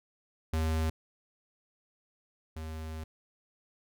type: tone pair in turn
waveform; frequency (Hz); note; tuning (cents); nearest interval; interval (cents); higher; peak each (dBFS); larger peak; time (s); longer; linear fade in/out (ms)
square; 79.7 / 79.28; D#2 / D#2; +42 / +33; unison; 9; first; -28 / -38; first; 0.53-0.9 / 2.56-3.04; second; 5
effects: none